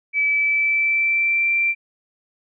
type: tone with pitch glide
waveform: sine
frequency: 2300 to 2355 Hz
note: D7 to D7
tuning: -37 to +4 cents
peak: -16 dBFS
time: 0.13-1.75 s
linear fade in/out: 50 ms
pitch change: +41 cents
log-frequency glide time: 0.26-1.52 s
effects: none